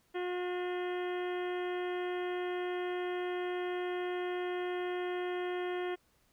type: harmonic tone with a mistuned harmonic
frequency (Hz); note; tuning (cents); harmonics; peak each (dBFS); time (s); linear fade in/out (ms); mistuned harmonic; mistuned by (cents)
359.3; F4; +49; 1 / 2 / 3 / 4 / 5 / 6 / 7 / 8 / 9; -34 / -42 / -48 / -48 / -47 / -50 / -53 / -56 / -53; 0.14-5.96; 20; 6; -75
effects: pink hiss -71 dBFS RMS until 6.32 s